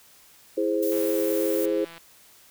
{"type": "chord", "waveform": "sine", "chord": "E augmented", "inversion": "none", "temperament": "equal", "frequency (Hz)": [329.6, 415.3, 523.3], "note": ["E4", "G#4", "B#4"], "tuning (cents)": [0, 0, 0], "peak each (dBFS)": -26, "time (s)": [0.57, 1.85], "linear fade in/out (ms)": 10}
{"type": "noise", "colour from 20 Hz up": "violet", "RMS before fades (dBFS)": -34, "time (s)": [0.82, 1.66], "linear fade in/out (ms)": 10}
{"type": "click train", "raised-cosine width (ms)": 0.3, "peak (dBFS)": -28, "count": 178, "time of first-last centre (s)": [0.92, 1.98], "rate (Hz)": 167}
{"effects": ["white hiss -54 dBFS RMS until 2.5 s"]}